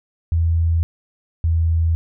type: tone pair in turn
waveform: sine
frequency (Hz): 82.9 / 82.23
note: E2 / E2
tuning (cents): +10 / -4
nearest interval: unison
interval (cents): 14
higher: first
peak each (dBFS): -14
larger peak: neither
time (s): 0.32-0.83 / 1.44-1.95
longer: neither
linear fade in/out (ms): 0
effects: none